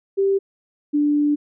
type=tone pair in turn; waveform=sine; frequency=392 / 293.7 Hz; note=G4 / D4; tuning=0 / 0 cents; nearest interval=perfect fourth; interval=500 cents; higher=first; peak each=-15 dBFS; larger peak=neither; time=0.17-0.39 / 0.93-1.36 s; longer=second; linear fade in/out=20 ms; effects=none